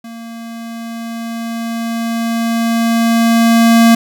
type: tone with level ramp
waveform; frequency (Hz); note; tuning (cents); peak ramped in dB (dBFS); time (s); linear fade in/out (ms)
square; 230; A#3; -23; -29 to -5; 0.04-3.95; 5
effects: none